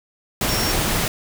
sine tone in noise, 5510 Hz, F8, 24 cents flat, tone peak -25 dBFS, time 0.49-0.72 s, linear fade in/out 2 ms, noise pink, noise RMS -21 dBFS, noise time 0.41-1.08 s, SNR -7 dB, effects none

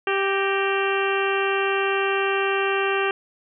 harmonic tone with a mistuned harmonic, 392 Hz, G4, in tune, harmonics 1 / 2 / 3 / 4 / 5 / 6 / 7 / 8, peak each -23 / -29 / -28 / -28 / -32 / -32 / -29 / -36 dBFS, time 0.07-3.11 s, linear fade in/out 2 ms, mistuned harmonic 5, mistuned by -73 cents, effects none

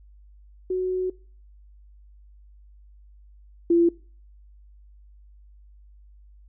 sine tone pair in turn, 369.6 / 340.5 Hz, F#4 / F4, -2 / -44 cents, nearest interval minor second, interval 142 cents, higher first, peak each -22 / -15 dBFS, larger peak second, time 0.7-1.1 / 3.7-3.89 s, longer first, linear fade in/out 5 ms, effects noise-tail reverb RT60 0.4 s tail -22 dB re dry + added 50 Hz sine -48 dBFS peak until 6.48 s

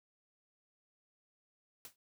white noise with exponential decay, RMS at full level -45 dBFS, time 1.85-1.96 s, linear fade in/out 1 ms, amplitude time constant 23 ms, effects none

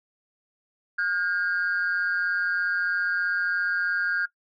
sine tone pair together, 1428.9 / 1612 Hz, F6 / G6, +39 / +48 cents, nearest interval major second, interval 209 cents, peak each -24 dBFS, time 0.98-4.26 s, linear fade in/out 10 ms, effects noise-tail reverb RT60 0.1 s tail -21 dB re dry + tanh soft clip ceiling -18 dBFS

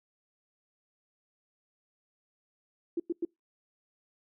sine tone bursts, 340 Hz, F4, 46 cents flat, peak -27 dBFS, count 3, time 2.97-3.251 s, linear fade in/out 5 ms, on 29 ms, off 97 ms, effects noise-tail reverb RT60 0.2 s tail -26 dB re dry

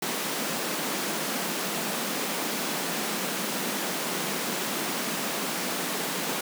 pink high-pass noise, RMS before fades -30 dBFS, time 0.02-6.41 s, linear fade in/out 5 ms, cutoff 170 Hz, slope 48 dB/octave, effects none

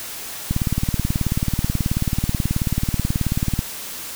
click train, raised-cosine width 5 ms, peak -7 dBFS, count 58, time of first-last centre 0.51-3.591 s, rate 18.5 Hz, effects white hiss -32 dBFS RMS until 4.15 s

